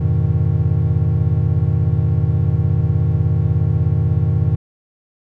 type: chord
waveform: triangle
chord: F half-diminished seventh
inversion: none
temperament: equal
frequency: 87.31 / 103.83 / 123.47 / 155.56 Hz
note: F2 / Ab2 / Cb3 / Eb3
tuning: 0 / 0 / 0 / 0 cents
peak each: -17 dBFS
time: 0-4.56 s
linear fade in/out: 10 ms
effects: none